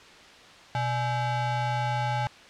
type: ring-modulated tone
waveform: square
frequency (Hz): 359.8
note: F#4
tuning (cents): -48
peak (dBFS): -23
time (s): 0.75-2.27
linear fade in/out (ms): 0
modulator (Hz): 484
effects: white hiss -49 dBFS RMS until 2.49 s + low-pass 4000 Hz 12 dB/octave